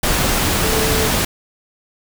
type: tone in noise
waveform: sine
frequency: 440 Hz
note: A4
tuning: in tune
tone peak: -21 dBFS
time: 0.63-1.08 s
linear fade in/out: 5 ms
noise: pink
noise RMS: -17 dBFS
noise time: 0.03-1.25 s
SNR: -7 dB
effects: none